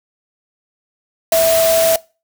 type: tone in noise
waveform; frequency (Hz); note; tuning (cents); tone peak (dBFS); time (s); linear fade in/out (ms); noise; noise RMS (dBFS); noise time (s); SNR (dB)
sine; 656; E5; -9; -10; 1.32-1.96; 2; white; -19; 1.32-1.96; +6
effects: noise-tail reverb RT60 0.3 s tail -22 dB re dry